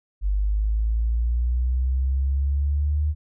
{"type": "linear sweep", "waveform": "sine", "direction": "up", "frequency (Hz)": [48.62, 76], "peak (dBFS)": -19, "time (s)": [0.21, 3.15], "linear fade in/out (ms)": 50, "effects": []}